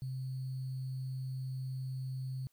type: tone with sample-and-hold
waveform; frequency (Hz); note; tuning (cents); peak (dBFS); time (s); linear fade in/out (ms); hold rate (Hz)
sine; 130.81; C3; 0; -36; 0.02-2.47; 0; 4410
effects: white hiss -75 dBFS RMS until 2.52 s

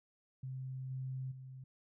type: tone with level steps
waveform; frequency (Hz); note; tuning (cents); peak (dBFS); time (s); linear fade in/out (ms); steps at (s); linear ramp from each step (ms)
sine; 130.81; C3; 0; -40 / -38 / -47; 0.43-1.64; 5; 0.9 / 1.31; 10
effects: none

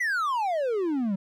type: exponential sweep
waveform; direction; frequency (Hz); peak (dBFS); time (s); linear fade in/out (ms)
triangle; down; 2037 to 185; -22; 0-1.16; 10
effects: none

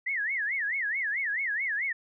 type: tone with vibrato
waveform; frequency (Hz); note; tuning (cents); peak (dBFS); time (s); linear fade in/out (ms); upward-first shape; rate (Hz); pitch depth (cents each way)
sine; 1907; A#6; +39; -27; 0.06-1.93; 10; sine; 4.6; 260
effects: none

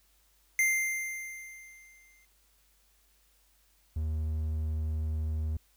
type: tone with exponential decay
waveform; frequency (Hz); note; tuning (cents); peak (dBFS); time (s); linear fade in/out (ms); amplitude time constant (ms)
square; 2093; C7; 0; -23; 0.59-2.25; 1; 360
type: tone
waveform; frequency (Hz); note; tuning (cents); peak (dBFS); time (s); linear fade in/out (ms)
triangle; 78; D#2; +5; -27; 3.96-5.57; 5
effects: added 50 Hz sine -68 dBFS peak until 5.76 s + white hiss -68 dBFS RMS until 5.76 s

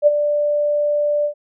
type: tone with ADSR envelope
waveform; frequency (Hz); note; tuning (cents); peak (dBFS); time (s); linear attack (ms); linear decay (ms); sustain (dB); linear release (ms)
sine; 589; D5; +5; -6; 0.02-1.34; 48; 26; -9; 93
effects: none

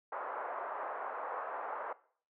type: band-pass noise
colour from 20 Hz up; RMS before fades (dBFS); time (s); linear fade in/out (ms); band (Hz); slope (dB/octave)
white; -40; 0.12-1.93; 5; 510 to 1300; 24
effects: noise-tail reverb RT60 0.5 s tail -19 dB re dry + low-pass 2000 Hz 12 dB/octave

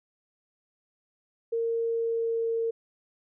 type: tone with pitch glide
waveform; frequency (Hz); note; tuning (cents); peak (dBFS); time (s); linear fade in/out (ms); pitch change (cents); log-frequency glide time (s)
sine; 460 to 456.8; A#4 to A#4; -23 to -35; -25; 1.52-2.71; 10; -12; 1.86-2.54
effects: none

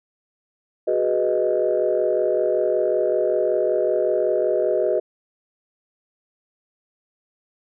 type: chord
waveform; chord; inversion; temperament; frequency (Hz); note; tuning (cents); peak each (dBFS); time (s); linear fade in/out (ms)
sine; G# minor seventh; third; equal; 370 / 415.3 / 493.9 / 622.3; F#4 / G#4 / B4 / D#5; 0 / 0 / 0 / 0; -23 / -24 / -23 / -21; 0.87-5; 10
effects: tanh soft clip ceiling -9 dBFS

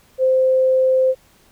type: tone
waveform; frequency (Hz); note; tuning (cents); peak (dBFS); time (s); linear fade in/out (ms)
sine; 520; C5; -11; -12; 0.18-1.15; 50
effects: pink hiss -54 dBFS RMS until 1.51 s

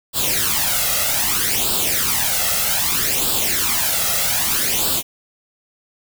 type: noise with flanger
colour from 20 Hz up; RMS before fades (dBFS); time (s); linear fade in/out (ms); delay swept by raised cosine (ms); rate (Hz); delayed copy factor
white; -19; 0.13-5.03; 50; 0.24 to 1.54; 0.63; +0.7
effects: none

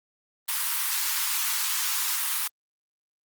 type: high-pass noise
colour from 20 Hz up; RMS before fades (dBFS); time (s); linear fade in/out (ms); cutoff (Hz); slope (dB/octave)
white; -27; 0.48-2.48; 10; 860; 96
effects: Opus 32 kbps

